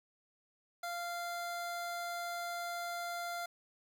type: tone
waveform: 25% pulse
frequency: 694 Hz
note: F5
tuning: 11 cents flat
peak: -34 dBFS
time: 0.83-3.46 s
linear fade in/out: 5 ms
effects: 10-bit